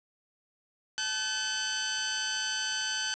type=tone pair together; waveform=10% pulse; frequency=864 / 1525.3 Hz; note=A5 / G6; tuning=-32 / -48 cents; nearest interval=minor seventh; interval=984 cents; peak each=-30 / -21 dBFS; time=0.98-3.14 s; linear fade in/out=0 ms; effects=resampled to 16000 Hz + 8-bit